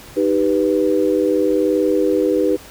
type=chord; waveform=sine; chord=Eb augmented; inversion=none; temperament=equal; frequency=311.1 / 392 / 493.9 Hz; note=Eb4 / G4 / B4; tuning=0 / 0 / 0 cents; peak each=-18 dBFS; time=0.16-2.57 s; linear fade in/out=20 ms; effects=pink hiss -40 dBFS RMS until 2.7 s